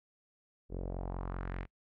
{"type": "tone with low-pass filter sweep", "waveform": "sawtooth", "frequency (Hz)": 45.18, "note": "F#1", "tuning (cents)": -40, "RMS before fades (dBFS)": -39, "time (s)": [0.69, 1.67], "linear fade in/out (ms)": 50, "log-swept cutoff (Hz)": [420, 2300], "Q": 2.2, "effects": ["noise-tail reverb RT60 0.1 s tail -25 dB re dry"]}